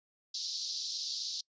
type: band-pass noise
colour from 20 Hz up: pink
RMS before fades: -38 dBFS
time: 0.34-1.41 s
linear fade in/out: 5 ms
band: 4000 to 5700 Hz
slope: 48 dB/octave
effects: noise-tail reverb RT60 0.1 s tail -26 dB re dry + resampled to 16000 Hz